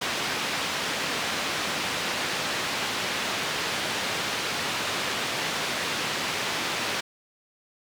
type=band-pass noise; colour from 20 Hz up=white; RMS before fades=-29 dBFS; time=0.01-7.01 s; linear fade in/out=10 ms; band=120 to 3600 Hz; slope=12 dB/octave; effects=none